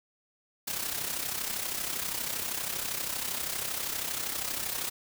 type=noise with amplitude modulation; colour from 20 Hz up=white; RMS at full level=-31 dBFS; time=0.67-4.9 s; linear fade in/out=10 ms; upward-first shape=sine; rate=32.6 Hz; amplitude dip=60%; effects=none